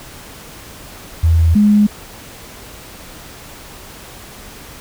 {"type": "tone pair in turn", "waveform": "sine", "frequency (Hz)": [82.41, 208.3], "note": ["E2", "G#3"], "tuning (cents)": [0, 5], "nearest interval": "octave + major third", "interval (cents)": 1605, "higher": "second", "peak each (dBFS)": [-8, -7], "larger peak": "second", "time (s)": [[1.23, 1.55], [1.55, 1.87]], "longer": "neither", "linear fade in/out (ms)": 10, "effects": ["pink hiss -36 dBFS RMS until 4.8 s"]}